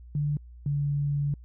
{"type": "tone pair in turn", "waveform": "sine", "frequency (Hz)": [146.7, 143.6], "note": ["D3", "D3"], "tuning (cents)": [-2, -39], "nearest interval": "unison", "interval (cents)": 37, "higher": "first", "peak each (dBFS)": -24, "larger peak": "neither", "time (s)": [[0.15, 0.37], [0.66, 1.34]], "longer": "second", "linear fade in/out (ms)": 2, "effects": ["added 60 Hz sine -44 dBFS peak until 1.44 s"]}